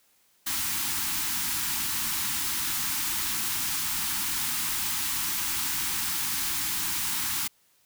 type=band-stop noise; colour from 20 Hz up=white; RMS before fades=-29 dBFS; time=0.46-7.48 s; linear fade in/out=10 ms; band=350 to 800 Hz; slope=96 dB/octave; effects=white hiss -65 dBFS RMS until 7.85 s